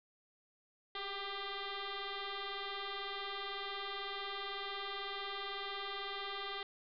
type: tone with frequency modulation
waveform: sine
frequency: 1200 Hz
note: D6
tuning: 37 cents sharp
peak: -39 dBFS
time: 0.95-6.63 s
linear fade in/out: 2 ms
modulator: 397 Hz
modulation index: 6.9
effects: none